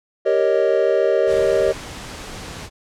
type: chord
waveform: triangle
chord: Eb dominant seventh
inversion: first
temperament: equal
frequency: 392 / 466.2 / 554.4 / 622.3 Hz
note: G4 / Bb4 / Db5 / Eb5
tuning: 0 / 0 / 0 / 0 cents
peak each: -18 dBFS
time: 0.25-1.73 s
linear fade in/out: 20 ms
type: noise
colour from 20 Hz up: pink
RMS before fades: -33 dBFS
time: 1.26-2.7 s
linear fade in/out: 50 ms
effects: low-pass 8000 Hz 12 dB/octave